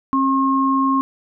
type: tone pair together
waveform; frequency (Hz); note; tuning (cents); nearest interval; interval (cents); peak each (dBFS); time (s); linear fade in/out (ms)
sine; 269 / 1076; C4 / C6; +48 / +48; 2 octaves; 2400; -17; 0.13-1.01; 0
effects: none